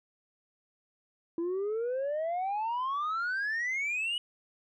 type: exponential sweep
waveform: sine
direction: up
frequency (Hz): 330 to 2960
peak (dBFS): -27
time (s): 1.38-4.18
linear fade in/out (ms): 2
effects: tanh soft clip ceiling -28 dBFS